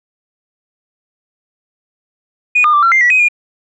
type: tone with pitch steps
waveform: sine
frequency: 2465 / 1213 / 1173 / 1359 / 2096 / 1943 / 2519 / 2425 Hz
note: D#7 / D#6 / D6 / F6 / C7 / B6 / D#7 / D#7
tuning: -17 / -44 / -2 / -48 / +2 / -29 / +21 / -45 cents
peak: -6 dBFS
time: 2.55-3.286 s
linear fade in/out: 10 ms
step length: 92 ms
effects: tanh soft clip ceiling -3 dBFS